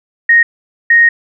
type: tone bursts at uneven times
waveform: sine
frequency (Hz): 1864.7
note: A#6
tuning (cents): 0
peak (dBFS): -4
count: 2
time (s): 0.29-0.43 / 0.9-1.09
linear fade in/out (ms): 5
effects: none